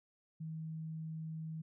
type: tone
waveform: sine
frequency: 159.4 Hz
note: D#3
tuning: 42 cents sharp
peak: -40 dBFS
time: 0.4-1.62 s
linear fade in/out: 10 ms
effects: none

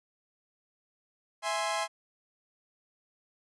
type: chord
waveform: sawtooth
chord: E augmented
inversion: none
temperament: equal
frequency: 659.3 / 830.6 / 1046.5 Hz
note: E5 / G#5 / B#5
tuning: 0 / 0 / 0 cents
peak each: -30 dBFS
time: 1.42-1.88 s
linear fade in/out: 50 ms
effects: resampled to 24000 Hz

